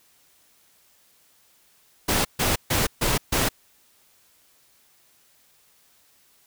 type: noise bursts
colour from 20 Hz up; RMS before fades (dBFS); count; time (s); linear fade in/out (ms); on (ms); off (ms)
pink; -22; 5; 2.08-3.49; 10; 170; 140
effects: white hiss -60 dBFS RMS until 6.46 s